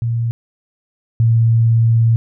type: tone pair in turn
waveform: sine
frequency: 116.54 / 114.6 Hz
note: A#2 / A#2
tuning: 0 / -29 cents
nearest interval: unison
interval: 29 cents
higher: first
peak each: -15 / -9 dBFS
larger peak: second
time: 0.02-0.31 / 1.2-2.16 s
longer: second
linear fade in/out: 0 ms
effects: none